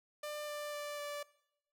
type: tone with pitch steps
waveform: sawtooth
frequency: 596 / 591.5 / 587.1 / 582.7 Hz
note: D5 / D5 / D5 / D5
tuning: +25 / +12 / -1 / -14 cents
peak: -36 dBFS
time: 0.23-1.23 s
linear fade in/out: 5 ms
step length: 250 ms
effects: noise-tail reverb RT60 0.8 s tail -20 dB re dry